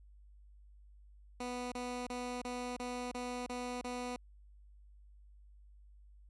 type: tone bursts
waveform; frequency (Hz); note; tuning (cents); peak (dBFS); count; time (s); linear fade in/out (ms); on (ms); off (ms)
15% pulse; 246.9; B3; 0; -32; 8; 1.4-4.163; 5; 320; 29
effects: added 50 Hz sine -56 dBFS peak until 6.29 s + resampled to 24000 Hz